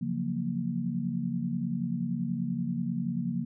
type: chord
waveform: sine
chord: Gb major seventh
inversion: second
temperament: equal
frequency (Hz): 138.59 / 174.61 / 185 / 233.1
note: Db3 / F3 / Gb3 / Bb3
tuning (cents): 0 / 0 / 0 / 0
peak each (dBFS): -36 / -33 / -36 / -32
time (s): 0.01-3.45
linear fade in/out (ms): 10
effects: none